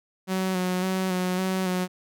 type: tone with vibrato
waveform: sawtooth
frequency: 185.2 Hz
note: F#3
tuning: 2 cents sharp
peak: -20 dBFS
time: 0.27-1.88 s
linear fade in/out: 50 ms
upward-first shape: square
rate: 1.8 Hz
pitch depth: 25 cents each way
effects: none